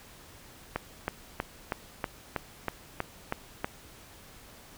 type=click train; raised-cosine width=0.5 ms; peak=-14 dBFS; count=10; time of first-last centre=0.76-3.645 s; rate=3.12 Hz; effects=pink hiss -52 dBFS RMS until 4.77 s